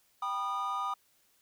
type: chord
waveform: triangle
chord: G augmented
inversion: none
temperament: just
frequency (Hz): 784 / 980 / 1225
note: G5 / B5 / D#6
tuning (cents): 0 / -14 / -27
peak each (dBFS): -37 / -36 / -31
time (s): 0.22-0.94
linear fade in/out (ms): 5
effects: white hiss -69 dBFS RMS until 1.41 s